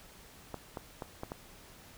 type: clicks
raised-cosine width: 1 ms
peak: -24 dBFS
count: 5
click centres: 0.543 / 0.772 / 1.022 / 1.234 / 1.319 s
effects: pink hiss -55 dBFS RMS until 1.97 s